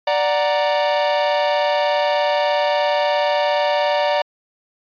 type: chord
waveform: 45% pulse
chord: D augmented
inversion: none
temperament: equal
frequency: 587.3 / 740 / 932.3 Hz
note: D5 / F#5 / A#5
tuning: 0 / 0 / 0 cents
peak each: -18 / -23 / -22 dBFS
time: 0.07-4.22 s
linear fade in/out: 5 ms
effects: resampled to 11025 Hz